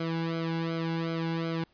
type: tone with flanger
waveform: sawtooth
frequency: 164.81 Hz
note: E3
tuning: in tune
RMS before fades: -31 dBFS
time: 0-1.64 s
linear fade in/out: 5 ms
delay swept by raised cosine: 1.1 to 1.64 ms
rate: 2.7 Hz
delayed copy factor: -0.95
effects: pink hiss -66 dBFS RMS until 1.73 s + resampled to 11025 Hz